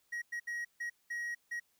triangle tone bursts at uneven times, 1897 Hz, A#6, 30 cents sharp, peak -34 dBFS, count 6, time 0.12-0.22 / 0.32-0.4 / 0.47-0.65 / 0.8-0.9 / 1.1-1.35 / 1.51-1.6 s, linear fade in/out 10 ms, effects white hiss -74 dBFS RMS until 1.79 s

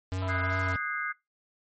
square tone with vibrato, 92.4 Hz, F#2, 2 cents flat, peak -30 dBFS, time 0.12-0.76 s, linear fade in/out 0 ms, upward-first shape triangle, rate 2.7 Hz, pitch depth 33 cents each way
harmonic tone, 329.5 Hz, E4, 1 cent flat, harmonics 2 / 3 / 4, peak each -37 / -41 / -43 dBFS, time 0.22-0.74 s, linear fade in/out 2 ms
sine chord, Ab dominant seventh, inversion second, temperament equal with one note detuned, 1244.5 / 1480 / 1627 / 2093 Hz, Eb6 / Gb6 / Ab6 / C7, 0 / 0 / -36 / 0 cents, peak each -35 dBFS, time 0.28-1.13 s, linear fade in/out 20 ms
effects noise-tail reverb RT60 0.2 s tail -22 dB re dry + MP3 32 kbps

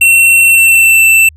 square tone with pitch glide, 2714 to 2669 Hz, E7 to E7, +50 to +21 cents, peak -4 dBFS, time 0.01-1.29 s, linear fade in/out 5 ms, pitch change -29 cents, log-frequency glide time 0.42-1.06 s, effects added 77 Hz sine -35 dBFS peak until 1.36 s

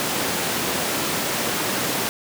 pink high-pass noise, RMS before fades -24 dBFS, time 0-2.09 s, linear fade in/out 0 ms, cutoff 190 Hz, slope 12 dB/octave, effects none

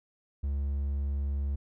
triangle tone, 70 Hz, C#2, 18 cents sharp, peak -26 dBFS, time 0.43-1.56 s, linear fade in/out 10 ms, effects none

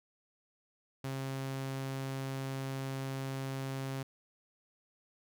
sawtooth tone, 134.4 Hz, C3, 47 cents sharp, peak -32 dBFS, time 1.04-4.03 s, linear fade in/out 5 ms, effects none

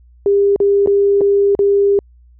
sine tone with dropouts, 401 Hz, G4, 39 cents sharp, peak -9 dBFS, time 0.26-1.99 s, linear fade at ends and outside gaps 1 ms, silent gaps 0.561-0.602 / 0.861-0.873 / 1.209-1.214 / 1.551-1.591 s, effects added 60 Hz sine -43 dBFS peak until 2.39 s

